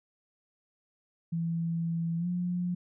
sine tone with pitch glide, 166.7 to 177.64 Hz, E3 to F3, +20 to +30 cents, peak -28 dBFS, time 1.32-2.75 s, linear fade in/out 10 ms, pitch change +110 cents, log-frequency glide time 2.18-2.27 s, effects none

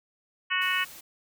harmonic tone, 369 Hz, F#4, 5 cents flat, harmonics 3 / 4 / 5 / 6 / 7 / 8, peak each -32 / -32 / -29 / -33 / -31 / -31 dBFS, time 0.5-0.85 s, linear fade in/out 20 ms
white noise, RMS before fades -46 dBFS, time 0.61-1.01 s, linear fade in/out 10 ms
effects none

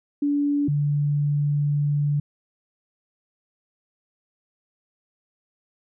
sine tone pair in turn, 287.9 / 145.62 Hz, D4 / D3, -34 / -14 cents, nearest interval octave, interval 1180 cents, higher first, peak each -19 dBFS, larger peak neither, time 0.22-0.68 / 0.68-2.2 s, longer second, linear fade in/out 5 ms, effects none

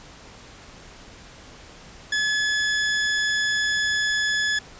sawtooth tone, 1709 Hz, G#6, 49 cents sharp, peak -17 dBFS, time 2.12-4.59 s, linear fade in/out 5 ms, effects pink hiss -45 dBFS RMS until 4.79 s + resampled to 16000 Hz

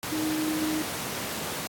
sine tone in noise, 311.1 Hz, D#4, in tune, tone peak -26 dBFS, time 0.12-0.82 s, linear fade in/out 0 ms, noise pink, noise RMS -32 dBFS, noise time 0.03-1.67 s, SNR +3 dB, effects high-pass 150 Hz 12 dB/octave + AAC 64 kbps

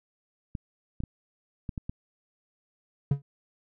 clicks, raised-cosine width 5 ms, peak -21 dBFS, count 6, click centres 0.552 / 1.004 / 1.037 / 1.692 / 1.778 / 1.895 s
triangle tone with exponential decay, 140.7 Hz, C#3, 26 cents sharp, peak -15 dBFS, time 3.11-3.22 s, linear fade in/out 5 ms, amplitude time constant 23 ms
effects none

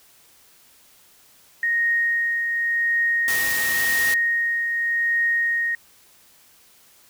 sine tone with tremolo, 1864.7 Hz, A#6, in tune, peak -17 dBFS, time 1.63-5.75 s, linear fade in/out 2 ms, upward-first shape triangle, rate 0.9 Hz, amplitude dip 40%
white noise, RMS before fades -27 dBFS, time 3.28-4.14 s, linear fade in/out 0 ms
effects white hiss -54 dBFS RMS until 7.09 s

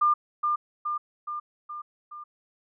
sine tone with echo, 1200 Hz, D6, 37 cents sharp, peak -18 dBFS, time 0.01-0.14 s, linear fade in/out 10 ms, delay 420 ms, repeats 5, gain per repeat -4 dB, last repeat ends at 2.24 s, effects none

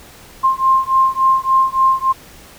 sine beating tone pair, 1056 / 1059.5 Hz, C6 / C6, +16 / +21 cents, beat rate 3.5 Hz, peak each -14 dBFS, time 0.43-2.13 s, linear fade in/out 20 ms, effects pink hiss -41 dBFS RMS until 2.58 s

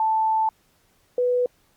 sine tone pair in turn, 880 / 493.9 Hz, A5 / B4, 0 / 0 cents, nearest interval minor seventh, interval 1000 cents, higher first, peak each -18 dBFS, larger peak neither, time 0-0.49 / 1.18-1.46 s, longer first, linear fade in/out 2 ms, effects pink hiss -63 dBFS RMS until 1.76 s + Opus 48 kbps

